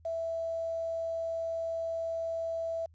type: tone with quantisation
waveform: sine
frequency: 659.3 Hz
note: E5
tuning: in tune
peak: -31 dBFS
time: 0.05-2.86 s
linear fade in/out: 5 ms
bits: 9
effects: added 81 Hz sine -56 dBFS peak until 2.94 s + resampled to 16000 Hz